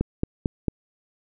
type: click train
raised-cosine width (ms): 3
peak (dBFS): -9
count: 4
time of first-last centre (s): 0.01-0.683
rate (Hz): 4.46
effects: none